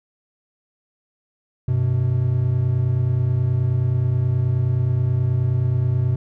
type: tone pair together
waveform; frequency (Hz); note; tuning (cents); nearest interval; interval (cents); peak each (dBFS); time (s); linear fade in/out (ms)
triangle; 97 / 126.42; G2 / B2; -18 / +41; perfect fourth; 459; -20 / -16; 1.68-6.16; 5
effects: none